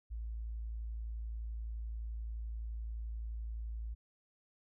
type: tone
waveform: sine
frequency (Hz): 55.8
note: A1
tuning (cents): +25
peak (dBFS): -38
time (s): 0.1-3.95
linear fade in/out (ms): 20
effects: none